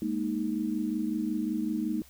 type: chord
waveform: sine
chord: Ab suspended second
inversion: none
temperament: equal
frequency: 207.7 / 233.1 / 311.1 Hz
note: Ab3 / Bb3 / Eb4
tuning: 0 / 0 / 0 cents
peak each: -33 / -32 / -31 dBFS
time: 0.02-2.02 s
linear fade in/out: 2 ms
effects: added 66 Hz sine -57 dBFS peak until 2.09 s + white hiss -57 dBFS RMS until 2.09 s